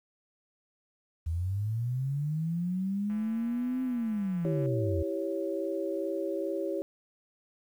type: linear two-way sweep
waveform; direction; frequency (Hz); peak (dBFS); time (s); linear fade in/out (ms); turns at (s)
sine; up then down; 78.1 to 260 to 78.1; -28; 1.26-5.03; 10; 3.83
type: click train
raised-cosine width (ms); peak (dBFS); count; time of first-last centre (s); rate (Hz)
0.5; -38; 263; 3.1-4.66; 168
type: chord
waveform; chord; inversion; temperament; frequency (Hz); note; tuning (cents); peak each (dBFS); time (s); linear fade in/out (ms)
sine; C# diminished; first; equal; 329.6 / 392 / 554.4; E4 / G4 / C#5; 0 / 0 / 0; -34; 4.45-6.82; 0
effects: 10-bit